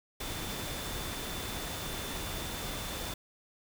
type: tone in noise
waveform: sine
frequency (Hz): 3531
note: A7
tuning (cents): +5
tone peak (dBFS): -46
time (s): 0.2-3.14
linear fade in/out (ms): 5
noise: pink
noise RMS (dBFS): -38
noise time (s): 0.2-3.14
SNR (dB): -11
effects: none